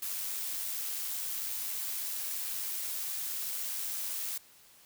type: noise with amplitude modulation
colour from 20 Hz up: blue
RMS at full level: -35 dBFS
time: 0.02-4.38 s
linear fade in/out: 5 ms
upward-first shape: sine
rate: 95.2 Hz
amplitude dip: 25%
effects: white hiss -59 dBFS RMS until 4.85 s